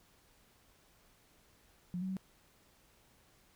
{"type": "tone with pitch steps", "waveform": "sine", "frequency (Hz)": [178, 188.1, 189.4], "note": ["F3", "F#3", "F#3"], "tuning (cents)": [33, 29, 41], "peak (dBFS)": -35, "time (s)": [1.94, 2.168], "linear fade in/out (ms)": 0, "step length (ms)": 76, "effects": ["pink hiss -67 dBFS RMS until 3.55 s"]}